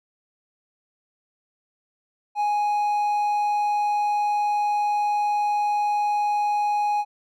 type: tone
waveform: triangle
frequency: 830.6 Hz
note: G#5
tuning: in tune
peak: -18 dBFS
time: 2.35-7.05 s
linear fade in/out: 50 ms
effects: none